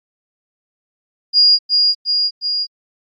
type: tone with echo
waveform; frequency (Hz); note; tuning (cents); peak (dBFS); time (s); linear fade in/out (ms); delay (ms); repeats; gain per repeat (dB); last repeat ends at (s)
sine; 4849; D#8; -45; -7; 1.33-1.59; 50; 360; 3; -3; 2.67
effects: AAC 48 kbps